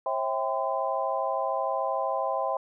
sine tone cluster, 538 / 651 / 792 / 1021 Hz, C5 / E5 / G5 / C6, +48 / -22 / +18 / -43 cents, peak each -31 dBFS, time 0.06-2.57 s, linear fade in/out 2 ms, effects none

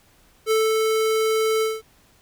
square tone with ADSR envelope, 440 Hz, A4, in tune, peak -17 dBFS, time 0.46-1.82 s, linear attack 51 ms, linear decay 210 ms, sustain -2 dB, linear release 200 ms, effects pink hiss -57 dBFS RMS until 2.21 s

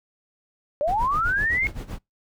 sine linear sweep, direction up, 554.4 to 2192 Hz, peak -20 dBFS, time 0.81-1.67 s, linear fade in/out 0 ms
brown noise with tremolo, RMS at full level -29 dBFS, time 0.87-1.99 s, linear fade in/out 10 ms, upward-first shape sine, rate 7.8 Hz, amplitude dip 85%
effects noise-tail reverb RT60 0.2 s tail -26 dB re dry

